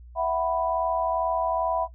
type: chord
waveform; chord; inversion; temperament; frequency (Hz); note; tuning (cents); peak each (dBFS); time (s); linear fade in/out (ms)
sine; E suspended second; none; just; 659.3 / 741.7 / 988.9; E5 / F#5 / B5; 0 / +4 / +2; -25 / -28 / -28; 0.15-1.88; 50
effects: noise-tail reverb RT60 0.1 s tail -17 dB re dry + added 60 Hz sine -43 dBFS peak until 1.94 s